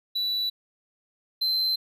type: tone pair in turn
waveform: triangle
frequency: 3951 / 4092 Hz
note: B7 / C8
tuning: 0 / -39 cents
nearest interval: minor second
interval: 61 cents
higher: second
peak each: -23 / -21 dBFS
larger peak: second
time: 0.15-0.5 / 1.41-1.76 s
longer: neither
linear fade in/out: 10 ms
effects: none